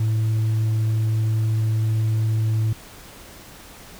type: tone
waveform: sine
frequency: 110 Hz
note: A2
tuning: in tune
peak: -15 dBFS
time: 0-2.73 s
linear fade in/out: 5 ms
effects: tanh soft clip ceiling -17 dBFS + pink hiss -43 dBFS RMS until 3.99 s